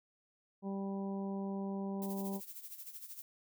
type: harmonic tone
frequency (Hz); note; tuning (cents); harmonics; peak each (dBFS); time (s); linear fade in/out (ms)
196; G3; 0; 1 / 2 / 3 / 4 / 5; -37 / -44 / -49 / -50 / -52; 0.62-2.41; 50
type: noise with tremolo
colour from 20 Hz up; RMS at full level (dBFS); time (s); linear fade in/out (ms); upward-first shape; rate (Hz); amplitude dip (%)
violet; -46; 2.02-3.22; 0; sine; 13; 70
effects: none